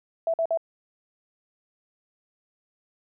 sine tone bursts, 659.3 Hz, E5, in tune, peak -21 dBFS, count 3, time 0.27-0.574 s, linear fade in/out 2 ms, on 68 ms, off 50 ms, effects none

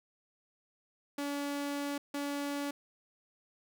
sawtooth tone bursts at uneven times, 285.3 Hz, C#4, 50 cents sharp, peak -30 dBFS, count 2, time 1.18-1.98 / 2.14-2.71 s, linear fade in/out 5 ms, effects none

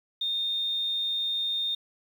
sine tone, 3653 Hz, A#7, 36 cents flat, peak -26 dBFS, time 0.21-1.75 s, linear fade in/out 5 ms, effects 9-bit

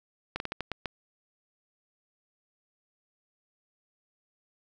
slowing click train, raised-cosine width 0.3 ms, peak -16 dBFS, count 7, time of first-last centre 0.36-0.858 s, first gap 41 ms, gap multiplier 1.28, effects none

